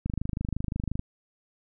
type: click train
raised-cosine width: 5 ms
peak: -17 dBFS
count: 25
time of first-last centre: 0.06-0.994 s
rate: 25.7 Hz
effects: none